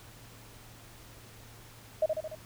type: tone with echo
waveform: sine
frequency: 626 Hz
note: D#5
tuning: 10 cents sharp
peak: -22 dBFS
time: 2.02-2.06 s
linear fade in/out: 5 ms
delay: 73 ms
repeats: 4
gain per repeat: -4 dB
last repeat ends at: 2.352 s
effects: added 113 Hz sine -55 dBFS peak until 2.45 s + pink hiss -53 dBFS RMS until 2.45 s